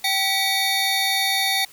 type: tone cluster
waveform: square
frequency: 775 / 1950 / 2261 / 3658 / 4455 Hz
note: G5 / B6 / C#7 / A#7 / C#8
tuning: -20 / -23 / +34 / -33 / +8 cents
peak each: -27 / -28 / -27 / -24 / -27 dBFS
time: 0.04-1.65 s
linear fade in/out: 5 ms
effects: white hiss -48 dBFS RMS until 1.72 s